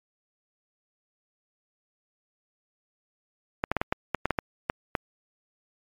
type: clicks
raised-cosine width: 0.5 ms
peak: -9 dBFS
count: 11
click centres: 3.639 / 3.716 / 3.767 / 3.815 / 3.925 / 4.147 / 4.256 / 4.307 / 4.388 / 4.699 / 4.952 s
effects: MP3 96 kbps